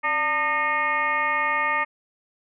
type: tone with frequency modulation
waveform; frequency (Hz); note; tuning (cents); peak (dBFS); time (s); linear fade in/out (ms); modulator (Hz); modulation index
sine; 1529; G6; -44; -20; 0.03-1.85; 20; 314; 2.4
effects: none